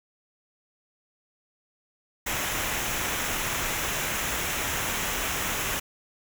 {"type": "noise with comb filter", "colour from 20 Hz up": "pink", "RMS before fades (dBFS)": -29, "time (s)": [2.26, 5.8], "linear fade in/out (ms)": 10, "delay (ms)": 0.22, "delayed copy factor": -0.55, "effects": []}